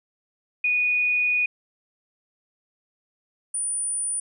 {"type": "tone pair in turn", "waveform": "sine", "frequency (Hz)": [2468, 9415], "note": ["D#7", "D9"], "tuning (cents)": [-15, 3], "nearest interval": "octave + major seventh", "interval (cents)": 2318, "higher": "second", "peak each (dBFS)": [-19, -24], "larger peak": "first", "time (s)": [[0.64, 1.46], [3.54, 4.2]], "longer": "first", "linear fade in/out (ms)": 5, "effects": []}